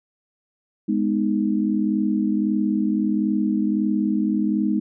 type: chord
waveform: sine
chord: G# minor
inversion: none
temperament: just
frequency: 207.7 / 249.2 / 311.5 Hz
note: G#3 / B3 / D#4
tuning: 0 / +16 / +2 cents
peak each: -21 / -25 / -23 dBFS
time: 0.88-4.8 s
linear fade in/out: 10 ms
effects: none